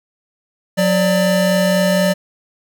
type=tone pair together; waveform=square; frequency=182.32 / 591 Hz; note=F#3 / D5; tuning=-25 / +11 cents; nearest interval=octave + minor sixth; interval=2036 cents; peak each=-16 dBFS; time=0.77-2.14 s; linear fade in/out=20 ms; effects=none